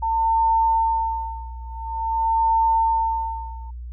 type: tone with tremolo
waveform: sine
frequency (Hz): 902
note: A5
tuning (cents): +43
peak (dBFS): -15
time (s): 0.02-3.71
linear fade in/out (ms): 10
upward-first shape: sine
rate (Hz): 0.48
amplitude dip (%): 95
effects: added 60 Hz sine -31 dBFS peak until 3.92 s